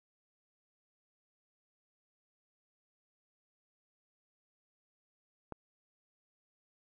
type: click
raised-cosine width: 1 ms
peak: -27 dBFS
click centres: 5.523 s
effects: none